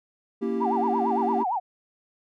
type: chord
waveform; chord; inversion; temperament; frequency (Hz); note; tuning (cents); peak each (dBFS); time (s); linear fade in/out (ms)
triangle; A# diminished seventh; none; equal; 233.1 / 277.2 / 329.6 / 392; A#3 / C#4 / E4 / G4; 0 / 0 / 0 / 0; -26 / -32 / -31 / -26; 0.41-1.44; 20
type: tone with vibrato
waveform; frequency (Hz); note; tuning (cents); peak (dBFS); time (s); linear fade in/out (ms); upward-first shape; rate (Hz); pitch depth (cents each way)
sine; 840; G#5; +19; -23; 0.6-1.6; 20; sine; 8.8; 270
effects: tanh soft clip ceiling -10 dBFS